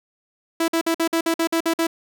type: tone bursts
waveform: sawtooth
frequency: 330 Hz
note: E4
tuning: 2 cents sharp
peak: -14 dBFS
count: 10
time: 0.6-1.869 s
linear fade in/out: 5 ms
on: 81 ms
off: 51 ms
effects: none